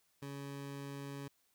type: tone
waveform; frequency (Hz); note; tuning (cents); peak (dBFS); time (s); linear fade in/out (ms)
20% pulse; 140; C#3; +18; -38; 0.22-1.28; 5
effects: white hiss -75 dBFS RMS until 1.54 s